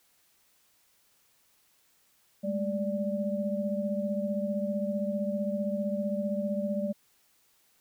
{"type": "tone cluster", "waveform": "sine", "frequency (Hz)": [201.5, 216.9, 586], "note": ["G3", "A3", "D5"], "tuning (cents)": [48, -25, -4], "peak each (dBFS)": [-31, -35, -32], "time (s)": [2.43, 6.93], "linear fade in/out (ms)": 20, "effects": ["white hiss -67 dBFS RMS until 7.8 s"]}